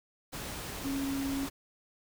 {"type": "tone in noise", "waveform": "sine", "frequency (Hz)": 274.2, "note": "C#4", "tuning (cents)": -19, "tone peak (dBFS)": -31, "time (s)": [0.84, 1.47], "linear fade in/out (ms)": 20, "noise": "pink", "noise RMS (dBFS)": -40, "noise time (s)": [0.32, 1.5], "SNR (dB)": 6, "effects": []}